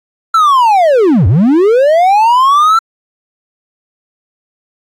triangle linear two-way sweep, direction down then up, 1355 to 80.8 to 1355 Hz, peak -3 dBFS, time 0.34-2.79 s, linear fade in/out 5 ms, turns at 1.27 s, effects AAC 64 kbps

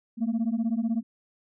sine beating tone pair, 220 / 236 Hz, A3 / A#3, 0 / +22 cents, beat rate 16 Hz, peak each -25 dBFS, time 0.17-1.03 s, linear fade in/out 50 ms, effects tanh soft clip ceiling -21 dBFS

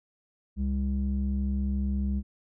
square tone with low-pass filter, 67.2 Hz, C2, 47 cents sharp, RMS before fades -28 dBFS, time 0.56-2.23 s, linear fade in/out 50 ms, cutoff 180 Hz, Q 3.4, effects none

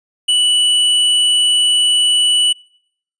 square tone, 2960 Hz, F#7, in tune, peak -11 dBFS, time 0.28-2.53 s, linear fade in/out 10 ms, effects noise-tail reverb RT60 0.7 s tail -26 dB re dry + resampled to 22050 Hz

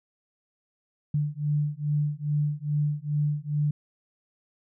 sine beating tone pair, 146.83 / 149.23 Hz, D3 / D3, 0 / +28 cents, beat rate 2.4 Hz, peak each -27 dBFS, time 1.14-3.71 s, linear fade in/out 5 ms, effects none

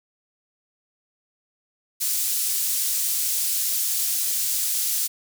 pink high-pass noise, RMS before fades -24 dBFS, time 2-5.08 s, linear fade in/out 20 ms, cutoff 7100 Hz, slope 12 dB/octave, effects none

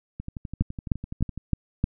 two click trains, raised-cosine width 5 ms, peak -21 / -9 dBFS, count 15 / 5, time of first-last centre 0.2-1.376 / 0.61-1.841 s, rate 11.9 / 3.25 Hz, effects none

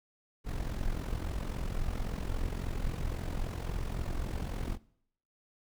brown noise with amplitude modulation, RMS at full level -31 dBFS, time 0.44-4.78 s, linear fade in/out 50 ms, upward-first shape sine, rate 43.7 Hz, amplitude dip 70%, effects noise-tail reverb RT60 0.7 s tail -22 dB re dry

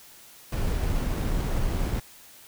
brown noise with sample-and-hold, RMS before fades -26 dBFS, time 0.52-2 s, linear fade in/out 5 ms, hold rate 7350 Hz, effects white hiss -50 dBFS RMS until 2.47 s

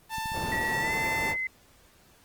sawtooth tone, 888 Hz, A5, 16 cents sharp, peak -27 dBFS, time 0.09-1.35 s, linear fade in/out 50 ms
clicks, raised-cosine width 5 ms, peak -28 dBFS, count 9, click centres 0.183 / 0.258 / 0.319 / 0.378 / 0.439 / 0.486 / 0.53 / 0.581 / 0.779 s
white low-pass noise, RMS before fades -36 dBFS, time 0.32-1.37 s, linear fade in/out 50 ms, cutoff 630 Hz, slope 12 dB/octave
sine tone with pitch glide, 1925 to 2051 Hz, B6 to C7, -45 to -35 cents, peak -28 dBFS, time 0.52-1.47 s, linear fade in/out 2 ms, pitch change +110 cents, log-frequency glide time 0.8-0.92 s
effects pink hiss -59 dBFS RMS until 2.24 s + Opus 24 kbps

